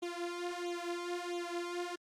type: tone with flanger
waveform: sawtooth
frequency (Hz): 349.2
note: F4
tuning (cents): 0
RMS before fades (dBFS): -39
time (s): 0.02-1.96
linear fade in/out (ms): 10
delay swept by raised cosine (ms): 0.29 to 3.79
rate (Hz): 1.5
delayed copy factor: +0.95
effects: low-pass 8000 Hz 12 dB/octave + Opus 32 kbps